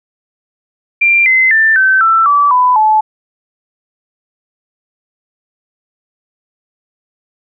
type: tone with pitch steps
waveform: sine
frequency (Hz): 2375 / 2056 / 1779.2 / 1540 / 1332.9 / 1153.7 / 998.6 / 864.3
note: D7 / C7 / A6 / G6 / E6 / D6 / B5 / A5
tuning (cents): +19 / -31 / +19 / -31 / +19 / -31 / +19 / -31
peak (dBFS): -6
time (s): 1.01-3.01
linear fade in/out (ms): 10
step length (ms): 250
effects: none